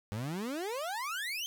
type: exponential sweep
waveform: 30% pulse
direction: up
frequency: 98 to 3212 Hz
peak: -32 dBFS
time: 0.12-1.46 s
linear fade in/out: 0 ms
effects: none